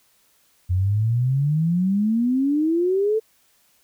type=exponential sweep; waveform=sine; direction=up; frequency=88 to 448.5 Hz; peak=-17 dBFS; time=0.69-3.2 s; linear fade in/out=20 ms; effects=white hiss -61 dBFS RMS until 3.83 s